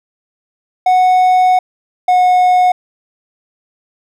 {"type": "tone pair in turn", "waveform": "triangle", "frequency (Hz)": [737, 728.5], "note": ["F#5", "F#5"], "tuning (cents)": [-7, -27], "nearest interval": "unison", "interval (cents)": 20, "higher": "first", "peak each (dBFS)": -5, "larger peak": "neither", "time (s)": [[0.86, 1.59], [2.08, 2.72]], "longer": "first", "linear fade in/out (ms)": 5, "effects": []}